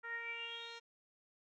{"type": "tone with low-pass filter sweep", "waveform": "10% pulse", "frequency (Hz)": 464.8, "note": "A#4", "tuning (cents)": -5, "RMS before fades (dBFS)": -45, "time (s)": [0.03, 0.8], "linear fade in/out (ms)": 20, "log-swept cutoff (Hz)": [1600, 4700], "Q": 9.9, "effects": []}